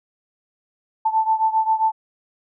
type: beating tone pair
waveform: sine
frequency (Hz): 880 / 887.5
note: A5 / A5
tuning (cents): 0 / +15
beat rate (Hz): 7.5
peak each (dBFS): -18 / -21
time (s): 1.05-1.92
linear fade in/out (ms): 10
effects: none